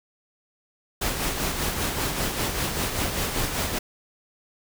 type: noise with tremolo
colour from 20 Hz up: pink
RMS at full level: -25 dBFS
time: 1.01-3.79 s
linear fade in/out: 10 ms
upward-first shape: sine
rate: 5.1 Hz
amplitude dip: 45%
effects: none